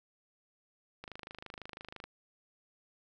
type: click train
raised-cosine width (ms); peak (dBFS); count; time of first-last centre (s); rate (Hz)
0.3; -28; 27; 1.04-2.04; 26
effects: none